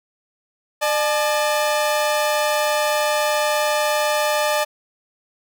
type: tone pair together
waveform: sawtooth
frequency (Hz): 601 / 861.5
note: D5 / A5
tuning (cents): +40 / -37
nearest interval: tritone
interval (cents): 623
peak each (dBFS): -15 / -19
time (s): 0.81-4.65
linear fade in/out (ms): 20
effects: none